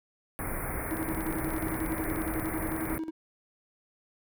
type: band-stop noise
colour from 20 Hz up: pink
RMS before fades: -34 dBFS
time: 0.39-2.98 s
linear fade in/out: 0 ms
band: 2300 to 9200 Hz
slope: 96 dB/octave
type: tone with tremolo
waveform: triangle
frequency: 319.4 Hz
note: D#4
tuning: 45 cents sharp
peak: -28 dBFS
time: 0.9-3.11 s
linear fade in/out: 20 ms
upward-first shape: square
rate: 11 Hz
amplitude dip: 70%
type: click train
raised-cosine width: 0.2 ms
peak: -31 dBFS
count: 27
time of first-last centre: 0.91-2.458 s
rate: 16.8 Hz
effects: none